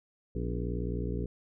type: harmonic tone with a mistuned harmonic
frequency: 59.5 Hz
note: A#1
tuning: 36 cents sharp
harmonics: 1 / 2 / 3 / 4 / 5 / 6 / 7 / 8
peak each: -34 / -37 / -38 / -42 / -42 / -44 / -40 / -45 dBFS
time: 0.35-1.26 s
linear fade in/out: 5 ms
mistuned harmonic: 4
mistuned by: +110 cents
effects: none